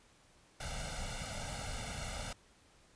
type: noise with comb filter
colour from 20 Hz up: pink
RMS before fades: -41 dBFS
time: 0.6-2.33 s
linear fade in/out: 5 ms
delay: 1.4 ms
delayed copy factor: +0.95
effects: pink hiss -65 dBFS RMS until 2.95 s + resampled to 22050 Hz